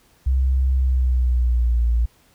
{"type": "tone with pitch glide", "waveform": "sine", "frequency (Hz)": [65.41, 58.27], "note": ["C2", "A#1"], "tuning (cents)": [0, 0], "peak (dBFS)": -15, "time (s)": [0.26, 2.06], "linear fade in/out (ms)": 10, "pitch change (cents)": -200, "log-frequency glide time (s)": [0.74, 1.84], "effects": ["pink hiss -57 dBFS RMS until 2.34 s"]}